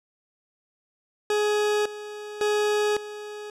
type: tone with tremolo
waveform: 40% pulse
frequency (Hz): 419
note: G#4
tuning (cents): +15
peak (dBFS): -20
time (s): 1.3-3.5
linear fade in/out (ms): 2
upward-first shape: square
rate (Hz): 0.9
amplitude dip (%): 80
effects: low-pass 9000 Hz 12 dB/octave